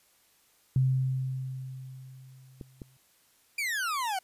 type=tone with exponential decay; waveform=sine; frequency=130.81 Hz; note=C3; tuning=in tune; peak=-20 dBFS; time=0.76-2.97 s; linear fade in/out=2 ms; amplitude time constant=480 ms
type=clicks; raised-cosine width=3 ms; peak=-28 dBFS; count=2; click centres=2.612 / 2.818 s
type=exponential sweep; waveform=40% pulse; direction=down; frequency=2421 to 726 Hz; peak=-28 dBFS; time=3.58-4.19 s; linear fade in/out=5 ms
effects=white hiss -65 dBFS RMS until 4.23 s + resampled to 32000 Hz